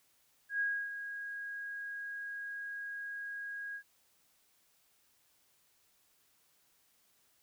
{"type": "tone with ADSR envelope", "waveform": "sine", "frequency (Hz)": 1641, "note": "G#6", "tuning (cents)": -21, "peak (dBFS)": -29, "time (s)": [0.49, 3.83], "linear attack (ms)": 110, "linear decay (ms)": 290, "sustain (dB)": -10, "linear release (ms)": 78, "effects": ["white hiss -71 dBFS RMS until 7.42 s"]}